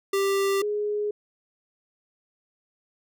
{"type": "tone pair in turn", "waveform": ["square", "sine"], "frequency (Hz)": [393.6, 417], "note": ["G4", "G#4"], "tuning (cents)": [7, 7], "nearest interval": "minor second", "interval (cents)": 100, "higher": "second", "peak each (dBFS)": [-22, -24], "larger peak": "first", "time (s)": [[0.13, 0.62], [0.62, 1.11]], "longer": "neither", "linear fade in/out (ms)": 5, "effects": []}